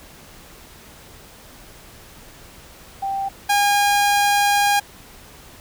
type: tone pair in turn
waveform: sine / sawtooth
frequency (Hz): 784 / 813.8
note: G5 / G#5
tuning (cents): 0 / -35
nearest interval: minor second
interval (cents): 65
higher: second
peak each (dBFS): -21 / -11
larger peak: second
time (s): 3.02-3.29 / 3.49-4.8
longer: second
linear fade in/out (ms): 10
effects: pink hiss -44 dBFS RMS until 5.6 s